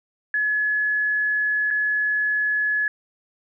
sine tone with dropouts, 1701 Hz, G#6, 41 cents sharp, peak -19 dBFS, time 0.34-2.88 s, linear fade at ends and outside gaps 2 ms, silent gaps 1.705-1.709 s, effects none

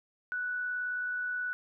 sine tone with amplitude modulation, 1480 Hz, F#6, in tune, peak -30 dBFS, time 0.32-1.53 s, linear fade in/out 0 ms, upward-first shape sine, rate 58.7 Hz, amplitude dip 25%, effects none

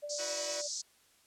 sine tone with tremolo, 587.3 Hz, D5, in tune, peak -36 dBFS, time 0.02-0.68 s, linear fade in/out 20 ms, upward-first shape triangle, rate 11 Hz, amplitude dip 45%
pink band-pass noise, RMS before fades -39 dBFS, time 0.09-0.82 s, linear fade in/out 10 ms, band 4700 to 7300 Hz, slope 48 dB/octave
5% pulse chord, E suspended second, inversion none, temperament equal with one note detuned, 323 / 370 / 493.9 Hz, E4 / F#4 / B4, -35 / 0 / 0 cents, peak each -35 dBFS, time 0.18-0.62 s, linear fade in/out 20 ms
effects white hiss -66 dBFS RMS until 1.26 s + low-pass 11000 Hz 12 dB/octave

